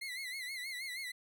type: tone with vibrato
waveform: 30% pulse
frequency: 2066 Hz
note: C7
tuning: 22 cents flat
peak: -37 dBFS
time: 0.01-1.12 s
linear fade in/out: 10 ms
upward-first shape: sine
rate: 6.3 Hz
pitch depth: 99 cents each way
effects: none